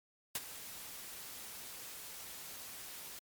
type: noise with ADSR envelope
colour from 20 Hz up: white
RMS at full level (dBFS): -35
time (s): 0.35-3.19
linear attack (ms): 4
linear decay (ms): 37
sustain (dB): -13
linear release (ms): 4
effects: MP3 96 kbps